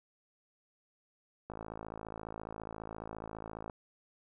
click train, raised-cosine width 1 ms, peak -28 dBFS, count 121, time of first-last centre 1.5-3.698 s, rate 54.6 Hz, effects none

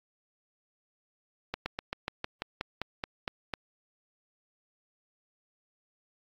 slowing click train, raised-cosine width 0.3 ms, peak -16 dBFS, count 12, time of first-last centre 1.54-3.537 s, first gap 120 ms, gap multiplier 1.08, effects AAC 64 kbps

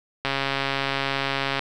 click train, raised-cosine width 0.3 ms, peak -8 dBFS, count 185, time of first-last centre 0.25-1.593 s, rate 137 Hz, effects none

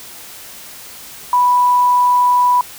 sine tone, 986 Hz, B5, 3 cents flat, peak -9 dBFS, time 1.33-2.61 s, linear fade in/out 2 ms, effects white hiss -35 dBFS RMS until 2.78 s

